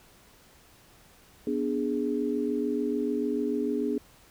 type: chord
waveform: sine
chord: G# diminished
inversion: first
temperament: equal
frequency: 246.9 / 293.7 / 415.3 Hz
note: B3 / D4 / G#4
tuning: 0 / 0 / 0 cents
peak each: -30 dBFS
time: 1.47-3.98 s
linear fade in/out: 2 ms
effects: pink hiss -57 dBFS RMS until 4.3 s